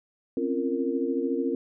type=tone cluster; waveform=sine; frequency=261 / 274.6 / 343.3 / 461.8 Hz; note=C4 / C#4 / F4 / A#4; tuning=-4 / -16 / -30 / -16 cents; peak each=-30 dBFS; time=0.37-1.55 s; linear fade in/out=2 ms; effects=none